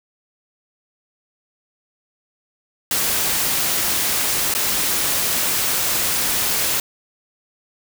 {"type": "noise with dropouts", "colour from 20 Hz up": "white", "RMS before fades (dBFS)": -20, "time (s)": [2.91, 6.8], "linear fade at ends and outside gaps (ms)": 2, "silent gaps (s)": [4.54, 4.549], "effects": []}